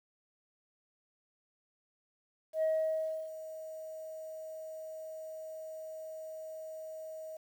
sine tone with ADSR envelope, 634 Hz, D#5, 32 cents sharp, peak -25 dBFS, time 2.53-7.37 s, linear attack 95 ms, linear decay 660 ms, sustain -16 dB, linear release 5 ms, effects tanh soft clip ceiling -25 dBFS + 10-bit

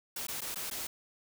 white noise with dropouts, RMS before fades -38 dBFS, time 0.16-0.87 s, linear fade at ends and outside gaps 5 ms, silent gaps 0.269-0.283 / 0.408-0.416 / 0.546-0.557 / 0.701-0.711 s, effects none

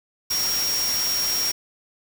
sine tone in noise, 5590 Hz, F8, 1 cent sharp, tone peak -22 dBFS, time 0.3-1.52 s, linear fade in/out 10 ms, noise white, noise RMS -28 dBFS, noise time 0.3-1.52 s, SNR +3 dB, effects none

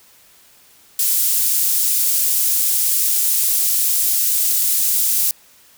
pink high-pass noise, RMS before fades -17 dBFS, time 0.99-5.31 s, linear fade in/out 2 ms, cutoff 9800 Hz, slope 12 dB/octave, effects white hiss -50 dBFS RMS until 5.77 s

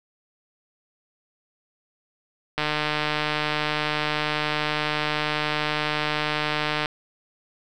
click train, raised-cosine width 0.3 ms, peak -8 dBFS, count 647, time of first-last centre 2.58-6.858 s, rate 151 Hz, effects none

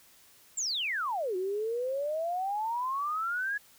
sine exponential two-way sweep, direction down then up, 7690 to 360.3 to 1694 Hz, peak -29 dBFS, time 0.57-3.58 s, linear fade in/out 10 ms, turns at 1.36 s, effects white hiss -59 dBFS RMS until 3.78 s

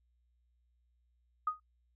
sine tone with exponential decay, 1244.5 Hz, D#6, in tune, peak -26 dBFS, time 1.47-1.6 s, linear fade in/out 5 ms, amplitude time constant 28 ms, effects noise-tail reverb RT60 0.1 s tail -23 dB re dry + added 60 Hz sine -70 dBFS peak until 1.95 s

